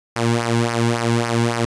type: tone with flanger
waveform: sawtooth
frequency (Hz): 117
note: A#2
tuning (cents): +7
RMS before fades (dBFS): -19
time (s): 0.16-1.65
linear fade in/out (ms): 0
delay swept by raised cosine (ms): 0.26 to 1.66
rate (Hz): 3.6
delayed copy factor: -0.75
effects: resampled to 22050 Hz + 7-bit